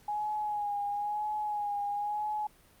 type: tone with vibrato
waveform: sine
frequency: 830.6 Hz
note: G#5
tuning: in tune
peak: -30 dBFS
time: 0.08-2.47 s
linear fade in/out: 5 ms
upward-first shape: sine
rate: 1 Hz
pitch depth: 35 cents each way
effects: pink hiss -61 dBFS RMS until 2.8 s + Opus 48 kbps

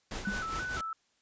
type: noise with tremolo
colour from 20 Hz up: pink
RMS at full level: -37 dBFS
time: 0.11-0.81 s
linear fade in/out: 2 ms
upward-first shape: triangle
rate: 4.9 Hz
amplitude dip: 70%
type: tone with vibrato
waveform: sine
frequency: 1403 Hz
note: F6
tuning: 8 cents sharp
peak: -34 dBFS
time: 0.25-0.93 s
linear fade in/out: 2 ms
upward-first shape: square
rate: 2.9 Hz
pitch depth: 110 cents each way
type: tone with exponential decay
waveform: sine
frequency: 200 Hz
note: G3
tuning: 35 cents sharp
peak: -27 dBFS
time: 0.27-0.43 s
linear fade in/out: 5 ms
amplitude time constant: 34 ms
effects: white hiss -72 dBFS RMS until 1.21 s + resampled to 16000 Hz

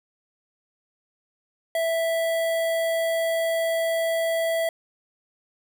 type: tone with notch filter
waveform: square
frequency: 659.3 Hz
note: E5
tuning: in tune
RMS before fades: -24 dBFS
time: 1.75-4.69 s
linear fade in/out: 2 ms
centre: 5600 Hz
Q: 1.3
effects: none

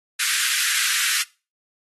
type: high-pass noise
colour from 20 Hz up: pink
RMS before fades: -22 dBFS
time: 0.19-1.23 s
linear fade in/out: 10 ms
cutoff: 1400 Hz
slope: 48 dB/octave
effects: noise-tail reverb RT60 0.3 s tail -21 dB re dry + AAC 32 kbps

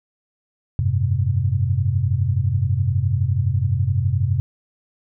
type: tone cluster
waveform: sine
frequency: 91 / 102.9 / 130.1 Hz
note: F#2 / G#2 / C3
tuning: -28 / -16 / -9 cents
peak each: -21 dBFS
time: 0.79-4.4 s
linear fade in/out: 0 ms
effects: none

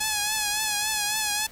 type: tone with vibrato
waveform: 5% pulse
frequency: 846 Hz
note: G#5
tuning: 32 cents sharp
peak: -12 dBFS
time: 0-1.47 s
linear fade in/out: 10 ms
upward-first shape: triangle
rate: 3.6 Hz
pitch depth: 58 cents each way
effects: pink hiss -48 dBFS RMS until 1.51 s

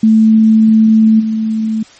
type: tone with level steps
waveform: sine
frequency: 220 Hz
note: A3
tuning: in tune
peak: -4 / -12 dBFS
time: 0.03-1.83 s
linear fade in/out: 5 ms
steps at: 1.19 s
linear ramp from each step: 20 ms
effects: white hiss -41 dBFS RMS until 1.99 s + MP3 32 kbps

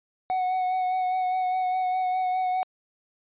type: tone with vibrato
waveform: triangle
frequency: 740 Hz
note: F#5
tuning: in tune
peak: -21 dBFS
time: 0.3-2.63 s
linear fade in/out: 0 ms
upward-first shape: sine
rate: 4.9 Hz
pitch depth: 19 cents each way
effects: resampled to 8000 Hz

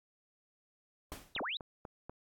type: noise with exponential decay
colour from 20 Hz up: pink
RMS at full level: -43 dBFS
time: 1.12-1.42 s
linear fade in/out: 0 ms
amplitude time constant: 65 ms
type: click train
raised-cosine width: 1 ms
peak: -30 dBFS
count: 5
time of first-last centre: 1.12-2.096 s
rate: 4.1 Hz
type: linear two-way sweep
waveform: sine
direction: down then up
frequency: 4000 to 193.4 to 4000 Hz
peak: -35 dBFS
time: 1.35-1.57 s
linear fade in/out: 2 ms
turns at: 1.41 s
effects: AAC 64 kbps

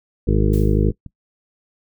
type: harmonic tone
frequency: 51.91 Hz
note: G#1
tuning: in tune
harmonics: 1 / 2 / 3 / 4 / 6 / 7 / 8 / 9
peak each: -17 / -20 / -22 / -23 / -25 / -25 / -26 / -27 dBFS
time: 0.27-0.91 s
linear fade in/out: 10 ms
type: noise with exponential decay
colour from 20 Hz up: blue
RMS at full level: -35 dBFS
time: 0.53-0.9 s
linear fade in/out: 5 ms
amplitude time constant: 80 ms
type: clicks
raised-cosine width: 5 ms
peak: -22 dBFS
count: 2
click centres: 0.917 / 1.063 s
effects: noise-tail reverb RT60 0.1 s tail -21 dB re dry

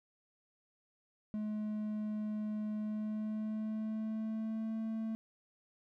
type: tone with pitch glide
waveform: triangle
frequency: 212.8 to 222 Hz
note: G#3 to A3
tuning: +42 to +16 cents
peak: -33 dBFS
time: 1.34-5.15 s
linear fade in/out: 0 ms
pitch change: +74 cents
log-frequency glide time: 2.77-4.77 s
effects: none

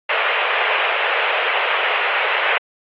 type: band-pass noise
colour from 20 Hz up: white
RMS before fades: -19 dBFS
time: 0.09-2.58 s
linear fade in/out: 5 ms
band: 450 to 2900 Hz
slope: 48 dB/octave
effects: AAC 32 kbps

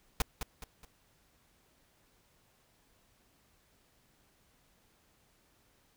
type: noise with echo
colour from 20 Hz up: pink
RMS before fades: -28 dBFS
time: 0.2-0.22 s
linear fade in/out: 2 ms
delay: 210 ms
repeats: 3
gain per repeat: -8 dB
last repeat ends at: 0.85 s
effects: pink hiss -69 dBFS RMS until 5.96 s

